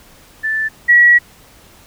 sine tone pair in turn, 1760 / 1924.3 Hz, A6 / B6, 0 / -45 cents, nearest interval major second, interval 155 cents, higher second, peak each -15 / -5 dBFS, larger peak second, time 0.43-0.69 / 0.88-1.19 s, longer second, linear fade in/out 20 ms, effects pink hiss -45 dBFS RMS until 1.86 s

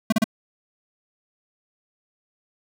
square tone bursts, 220.1 Hz, A3, 1 cent sharp, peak -16 dBFS, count 3, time 0.1-0.242 s, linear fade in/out 5 ms, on 24 ms, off 35 ms, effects none

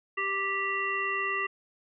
harmonic tone, 392 Hz, G4, in tune, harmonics 1 / 3 / 5 / 7, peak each -37 / -32 / -31 / -34 dBFS, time 0.17-1.47 s, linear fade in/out 10 ms, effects none

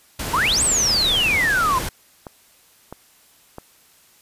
pink noise, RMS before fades -27 dBFS, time 0.19-1.89 s, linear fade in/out 5 ms
sine exponential two-way sweep, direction up then down, 880 to 8580 to 989 Hz, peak -16 dBFS, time 0.33-1.79 s, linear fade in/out 10 ms, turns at 0.63 s
click train, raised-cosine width 1 ms, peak -19 dBFS, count 4, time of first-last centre 1.61-3.584 s, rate 1.52 Hz
effects white hiss -54 dBFS RMS until 4.21 s + resampled to 32000 Hz

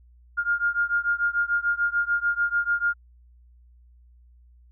sine beating tone pair, 1409 / 1415.8 Hz, F6 / F6, +15 / +23 cents, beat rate 6.8 Hz, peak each -24 / -25 dBFS, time 0.37-2.94 s, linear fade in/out 20 ms, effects added 60 Hz sine -51 dBFS peak until 4.71 s

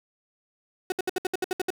35% pulse tone bursts, 370 Hz, F#4, in tune, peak -22 dBFS, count 10, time 0.9-1.704 s, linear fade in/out 2 ms, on 21 ms, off 66 ms, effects none

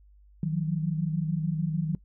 sine tone cluster, 156.7 / 176.5 / 183.1 Hz, D#3 / F3 / F#3, +13 / +19 / -18 cents, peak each -27 / -33 / -32 dBFS, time 0.43-1.95 s, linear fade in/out 2 ms, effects noise-tail reverb RT60 0.1 s tail -21 dB re dry + added 50 Hz sine -53 dBFS peak until 2.04 s

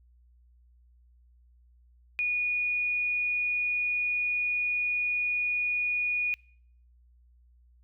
sine tone, 2455 Hz, D#7, 24 cents flat, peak -25 dBFS, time 2.19-6.34 s, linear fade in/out 0 ms, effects noise-tail reverb RT60 0.6 s tail -25 dB re dry + added 60 Hz sine -57 dBFS peak until 7.83 s

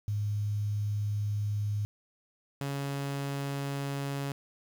sine / sawtooth tone pair in turn, 103.83 / 139.76 Hz, G#2 / C#3, 0 / +15 cents, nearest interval perfect fourth, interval 515 cents, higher second, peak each -28 dBFS, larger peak neither, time 0.08-1.85 / 2.61-4.32 s, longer first, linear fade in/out 0 ms, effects 9-bit

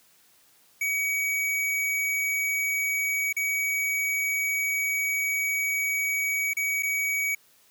square tone with dropouts, 2263 Hz, C#7, 35 cents sharp, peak -25 dBFS, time 0.81-7.35 s, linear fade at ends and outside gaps 5 ms, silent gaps 3.328-3.365 / 6.535-6.568 / 6.825-6.831 s, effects white hiss -60 dBFS RMS until 7.7 s + high-pass 80 Hz 12 dB/octave

